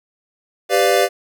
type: chord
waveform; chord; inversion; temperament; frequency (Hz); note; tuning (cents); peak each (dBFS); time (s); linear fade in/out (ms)
square; G dominant seventh; none; equal with one note detuned; 392 / 499.9 / 587.3 / 698.5; G4 / B4 / D5 / F5; 0 / +21 / 0 / 0; -19; 0.69-1.09; 50
effects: none